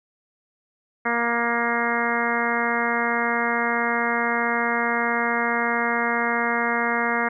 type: harmonic tone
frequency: 235.4 Hz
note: A#3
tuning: 17 cents sharp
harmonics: 1 / 2 / 3 / 4 / 5 / 6 / 7 / 8 / 9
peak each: -29 / -29 / -29 / -29 / -29 / -29 / -29 / -29 / -29 dBFS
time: 1.05-7.29 s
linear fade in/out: 10 ms
effects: none